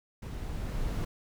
brown noise with level ramp, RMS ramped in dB -38 to -31 dBFS, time 0.22-1.05 s, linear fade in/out 5 ms, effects none

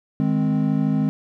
triangle chord, Ab major, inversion second, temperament equal, 155.56 / 207.7 / 261.6 Hz, Eb3 / Ab3 / C4, 0 / 0 / 0 cents, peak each -20 dBFS, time 0.2-1.09 s, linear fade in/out 0 ms, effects none

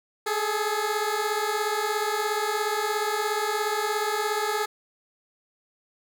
15% pulse beating tone pair, 415.3 / 432.3 Hz, G#4 / A4, 0 / -31 cents, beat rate 17 Hz, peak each -21 dBFS, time 0.26-4.66 s, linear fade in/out 10 ms, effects none

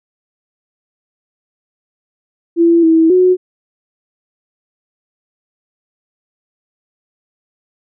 sine tone with pitch steps, 337.1 / 324.5 / 366.1 Hz, E4 / E4 / F#4, +39 / -27 / -18 cents, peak -6 dBFS, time 2.56-3.37 s, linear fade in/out 50 ms, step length 270 ms, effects none

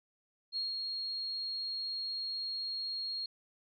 sine tone with ADSR envelope, 4271 Hz, C8, 35 cents sharp, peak -32 dBFS, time 0.52-3.26 s, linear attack 47 ms, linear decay 160 ms, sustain -3 dB, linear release 4 ms, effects none

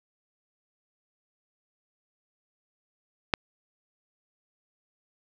click, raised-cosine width 0.3 ms, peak -5 dBFS, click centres 3.338 s, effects none

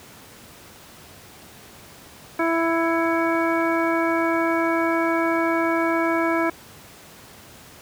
harmonic tone with a mistuned harmonic, 331.1 Hz, E4, 8 cents sharp, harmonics 1 / 2 / 3 / 4 / 5 / 7, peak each -22 / -25 / -27 / -28 / -29 / -30 dBFS, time 2.39-6.5 s, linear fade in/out 5 ms, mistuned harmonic 7, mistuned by -54 cents, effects pink hiss -45 dBFS RMS until 7.81 s + high-pass 80 Hz 12 dB/octave

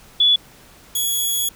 sine / 5% pulse tone pair in turn, 3426 / 3359 Hz, A7 / G#7, -47 / +19 cents, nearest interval unison, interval 34 cents, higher first, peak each -11 dBFS, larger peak neither, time 0.2-0.36 / 0.95-1.49 s, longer second, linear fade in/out 5 ms, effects pink hiss -47 dBFS RMS until 1.55 s

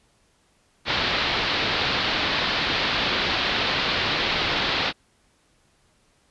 white low-pass noise, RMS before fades -24 dBFS, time 0.85-4.93 s, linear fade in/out 50 ms, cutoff 4400 Hz, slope 48 dB/octave, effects pink hiss -63 dBFS RMS until 6.3 s + resampled to 24000 Hz

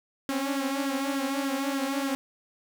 sawtooth tone with flanger, 273.9 Hz, C#4, 21 cents flat, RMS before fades -29 dBFS, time 0.29-2.15 s, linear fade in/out 0 ms, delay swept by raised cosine 0.58 to 6.48 ms, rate 3.4 Hz, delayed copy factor +0.6, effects none

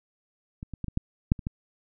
clicks, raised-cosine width 5 ms, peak -24 / -24 / -19 / -21 / -13 / -7 / -26 / -17 dBFS, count 8, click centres 0.629 / 0.737 / 0.843 / 0.883 / 0.974 / 1.319 / 1.392 / 1.469 s, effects none

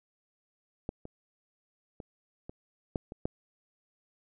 clicks, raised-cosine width 2 ms, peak -20 / -30 / -28 / -28 / -17 / -28 / -17 dBFS, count 7, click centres 0.891 / 1.054 / 2.002 / 2.495 / 2.958 / 3.121 / 3.255 s, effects none

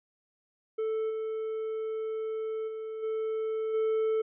triangle tone with level steps, 440 Hz, A4, in tune, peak -26 / -29 / -33 / -27 / -23 dBFS, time 0.78-4.22 s, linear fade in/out 10 ms, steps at 1.09 / 2.67 / 3.02 / 3.73 s, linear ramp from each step 20 ms, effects resampled to 8000 Hz

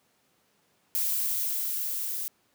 violet noise with level ramp, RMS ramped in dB -27 to -33 dBFS, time 0.95-2.28 s, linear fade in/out 0 ms, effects pink hiss -68 dBFS RMS until 2.54 s + high-pass 150 Hz 12 dB/octave

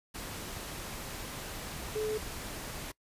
sine tone in noise, 430 Hz, A4, 40 cents flat, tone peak -30 dBFS, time 1.95-2.18 s, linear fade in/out 10 ms, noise pink, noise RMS -41 dBFS, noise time 0.14-2.92 s, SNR +8 dB, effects noise-tail reverb RT60 0.1 s tail -23 dB re dry + resampled to 32000 Hz

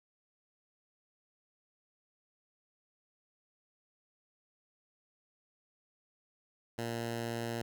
10% pulse tone, 116.54 Hz, A#2, in tune, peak -27 dBFS, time 6.78-7.62 s, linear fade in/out 5 ms, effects none

